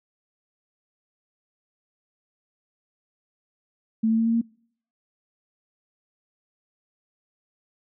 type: tone with pitch steps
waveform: sine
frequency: 222.2 / 224.4 / 226.6 / 228.8 / 231.1 Hz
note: A3 / A3 / A#3 / A#3 / A#3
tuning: +17 / +34 / -49 / -32 / -15 cents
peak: -18 dBFS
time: 4.03-4.415 s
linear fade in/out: 10 ms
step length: 77 ms
effects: noise-tail reverb RT60 0.6 s tail -25 dB re dry